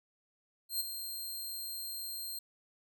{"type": "tone with ADSR envelope", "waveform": "10% pulse", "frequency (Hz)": 4186, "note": "C8", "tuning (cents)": 0, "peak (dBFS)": -23, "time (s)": [0.69, 2.39], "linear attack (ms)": 110, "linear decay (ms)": 20, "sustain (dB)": -9, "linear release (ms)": 4, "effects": []}